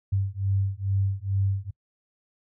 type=beating tone pair; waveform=sine; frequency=96.7 / 99 Hz; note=G2 / G2; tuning=-23 / +18 cents; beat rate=2.3 Hz; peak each=-26 dBFS; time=0.12-1.71 s; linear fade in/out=10 ms; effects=noise-tail reverb RT60 0.1 s tail -25 dB re dry